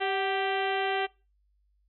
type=harmonic tone with a mistuned harmonic; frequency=392 Hz; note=G4; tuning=in tune; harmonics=1 / 2 / 3 / 4 / 5 / 6 / 7 / 8 / 9 / 10; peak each=-31 / -30 / -40 / -36 / -36 / -41 / -39 / -39 / -49 / -51 dBFS; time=0-1.07 s; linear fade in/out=20 ms; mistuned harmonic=2; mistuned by=-49 cents; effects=noise-tail reverb RT60 0.3 s tail -23 dB re dry + added 50 Hz sine -66 dBFS peak until 1.88 s